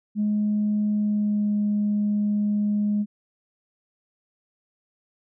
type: tone with pitch glide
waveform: sine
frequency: 209.7 to 207.7 Hz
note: G#3 to G#3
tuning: +17 to 0 cents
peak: -19 dBFS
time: 0.15-3.06 s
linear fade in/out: 50 ms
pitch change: -17 cents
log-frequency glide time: 0.91-1.53 s
effects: tanh soft clip ceiling -16 dBFS